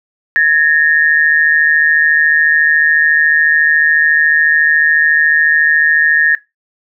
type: tone pair together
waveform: sine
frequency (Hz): 1680 / 1834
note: G#6 / A#6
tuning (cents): +19 / -29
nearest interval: major second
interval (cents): 152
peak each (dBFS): -10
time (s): 0.36-6.35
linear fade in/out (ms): 0
effects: noise-tail reverb RT60 0.2 s tail -18 dB re dry